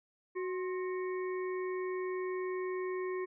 harmonic tone with a mistuned harmonic, 370 Hz, F#4, in tune, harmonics 1 / 3 / 5 / 6, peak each -34 / -44 / -48 / -50 dBFS, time 0.35-3.26 s, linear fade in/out 20 ms, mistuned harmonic 3, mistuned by -73 cents, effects none

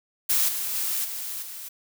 blue noise with level steps, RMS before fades -22 / -29 / -27 / -33 / -38 dBFS, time 0.29-1.69 s, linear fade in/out 10 ms, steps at 0.48 / 0.74 / 1.04 / 1.42 s, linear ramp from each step 10 ms, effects none

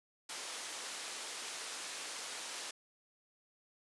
white band-pass noise, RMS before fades -44 dBFS, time 0.29-2.71 s, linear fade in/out 5 ms, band 380 to 8000 Hz, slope 12 dB/octave, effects resampled to 24000 Hz

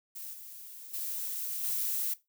violet noise with level steps, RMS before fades -42 / -47 / -36 / -32 dBFS, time 0.15-2.14 s, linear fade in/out 10 ms, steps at 0.33 / 0.93 / 1.63 s, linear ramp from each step 10 ms, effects noise-tail reverb RT60 0.2 s tail -17 dB re dry

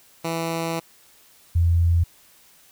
10% pulse / sine tone pair in turn, 165.2 / 84.92 Hz, E3 / F2, +4 / -48 cents, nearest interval octave, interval 1152 cents, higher first, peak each -16 / -15 dBFS, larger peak second, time 0.24-0.8 / 1.55-2.04 s, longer first, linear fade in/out 10 ms, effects white hiss -54 dBFS RMS until 2.71 s

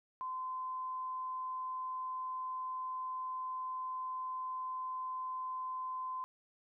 sine tone, 1029 Hz, C6, 29 cents flat, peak -37 dBFS, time 0.21-6.24 s, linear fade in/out 0 ms, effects none

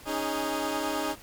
15% pulse chord, C# suspended second, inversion none, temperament equal with one note detuned, 277.2 / 311.1 / 411.5 Hz, C#4 / D#4 / G#4, 0 / 0 / -16 cents, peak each -27 / -24 / -28 dBFS, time 0.05-1.16 s, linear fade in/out 50 ms, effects pink hiss -49 dBFS RMS until 1.22 s + MP3 96 kbps

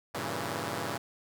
5% pulse chord, G diminished seventh, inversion none, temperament equal, 98 / 116.54 / 138.59 / 164.81 Hz, G2 / Bb2 / Db3 / Fb3, 0 / 0 / 0 / 0 cents, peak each -27 dBFS, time 0.14-0.98 s, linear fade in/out 10 ms, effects none

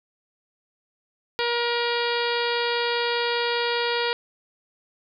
harmonic tone, 475 Hz, A#4, 33 cents sharp, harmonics 1 / 2 / 3 / 4 / 5 / 6 / 7 / 8 / 9 / 10, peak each -26 / -29 / -31 / -32 / -33 / -34 / -34 / -35 / -36 / -36 dBFS, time 1.39-4.13 s, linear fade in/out 0 ms, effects none

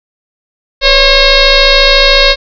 sine tone with frequency modulation, 2163 Hz, C#7, 43 cents flat, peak -3 dBFS, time 0.81-2.36 s, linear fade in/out 50 ms, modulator 534 Hz, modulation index 4.6, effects none

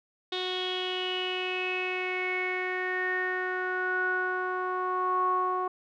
sawtooth tone with low-pass filter sweep, 367.6 Hz, F#4, 11 cents flat, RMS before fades -30 dBFS, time 0.32-5.68 s, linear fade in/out 5 ms, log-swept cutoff 3600 to 1000 Hz, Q 9.4, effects none

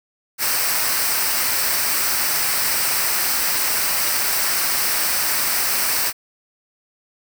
white noise with comb filter, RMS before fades -20 dBFS, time 0.38-6.13 s, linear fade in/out 50 ms, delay 0.29 ms, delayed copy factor -0.55, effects none

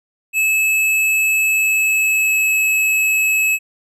square tone with pitch glide, 2600 to 2584 Hz, E7 to E7, -24 to -35 cents, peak -14 dBFS, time 0.33-3.59 s, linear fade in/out 50 ms, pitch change -11 cents, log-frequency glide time 1.49-2.58 s, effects none

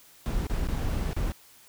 brown noise with dropouts, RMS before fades -28 dBFS, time 0.26-1.32 s, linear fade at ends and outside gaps 0 ms, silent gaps 0.468-0.498 / 0.672-0.686 / 1.132-1.164 s, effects white hiss -55 dBFS RMS until 1.68 s

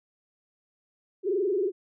sine tone with frequency modulation, 387.2 Hz, G4, 21 cents flat, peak -23 dBFS, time 1.23-1.72 s, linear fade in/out 50 ms, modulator 22 Hz, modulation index 1.6, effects none

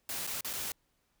white noise with dropouts, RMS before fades -37 dBFS, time 0.09-0.72 s, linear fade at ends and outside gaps 2 ms, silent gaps 0.268-0.273 / 0.409-0.446 / 0.531-0.535 s, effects pink hiss -75 dBFS RMS until 1.2 s

